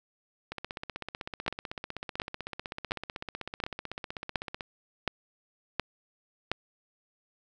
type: two click trains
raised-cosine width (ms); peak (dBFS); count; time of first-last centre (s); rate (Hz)
0.3; -11 / -20; 8 / 66; 1.48-6.516 / 0.52-4.608; 1.39 / 15.9
effects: none